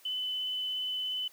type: tone with vibrato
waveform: sine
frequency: 3017 Hz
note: F#7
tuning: 33 cents sharp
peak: -31 dBFS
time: 0.05-1.28 s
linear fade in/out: 5 ms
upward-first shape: triangle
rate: 17 Hz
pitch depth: 10 cents each way
effects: white hiss -59 dBFS RMS until 1.32 s + high-pass 300 Hz 12 dB/octave